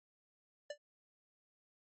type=tone with exponential decay; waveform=square; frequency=587.3 Hz; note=D5; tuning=in tune; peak=-38 dBFS; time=0.7-0.78 s; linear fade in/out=5 ms; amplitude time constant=17 ms; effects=MP3 32 kbps